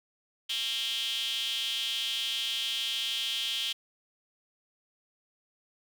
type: tone with high-pass filter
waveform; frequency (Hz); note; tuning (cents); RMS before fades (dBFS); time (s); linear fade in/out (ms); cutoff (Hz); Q
square; 123.47; B2; 0; -32; 0.49-3.73; 10; 3200; 8.1
effects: none